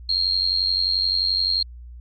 sine tone with amplitude modulation, 4237 Hz, C8, 21 cents sharp, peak -15 dBFS, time 0.09-1.63 s, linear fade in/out 5 ms, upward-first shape sine, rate 91.5 Hz, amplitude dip 80%, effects added 60 Hz sine -37 dBFS peak until 2 s

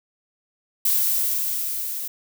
violet noise with level ramp, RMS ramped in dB -19 to -30 dBFS, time 0.85-2.08 s, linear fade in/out 5 ms, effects none

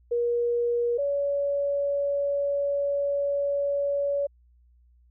sine tone pair in turn, 476.1 / 566.2 Hz, A#4 / C#5, +37 / +37 cents, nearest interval minor third, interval 300 cents, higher second, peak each -22 / -23 dBFS, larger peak first, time 0.11-0.98 / 0.98-4.27 s, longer second, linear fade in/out 10 ms, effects added 60 Hz sine -56 dBFS peak until 5.1 s

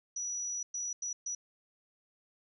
sine tone bursts at uneven times, 5870 Hz, F#8, 15 cents flat, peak -34 dBFS, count 4, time 0.16-0.63 / 0.74-0.93 / 1.02-1.13 / 1.26-1.35 s, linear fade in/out 5 ms, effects none

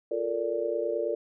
sine chord, Bb major seventh, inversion second, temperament just, 349.6 / 437 / 466.2 / 582.7 Hz, F4 / A4 / Bb4 / D5, +2 / -12 / 0 / -14 cents, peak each -34 / -33 / -31 / -31 dBFS, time 0.11-1.15 s, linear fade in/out 5 ms, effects none

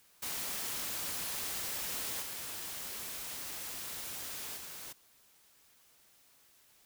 white noise with level steps, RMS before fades -38 / -42 / -46 dBFS, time 0.22-4.93 s, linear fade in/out 10 ms, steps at 2.21 / 4.56 s, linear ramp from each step 20 ms, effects white hiss -65 dBFS RMS until 6.85 s

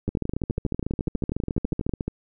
two click trains, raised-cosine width 3 ms, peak -14 / -13 dBFS, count 23 / 29, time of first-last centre 0.09-1.893 / 0.08-2.08 s, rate 12.2 / 14 Hz, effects none

